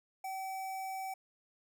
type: tone with notch filter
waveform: square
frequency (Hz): 765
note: G5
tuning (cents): -42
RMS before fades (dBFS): -40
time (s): 0.24-1.14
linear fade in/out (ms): 5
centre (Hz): 3900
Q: 1.3
effects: none